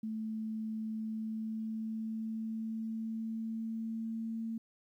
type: tone with pitch glide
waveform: sine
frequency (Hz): 219.3 to 225.7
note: A3 to A3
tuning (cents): -6 to +44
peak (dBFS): -35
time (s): 0.03-4.58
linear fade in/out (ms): 5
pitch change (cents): +50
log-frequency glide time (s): 0.97-4.46
effects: 12-bit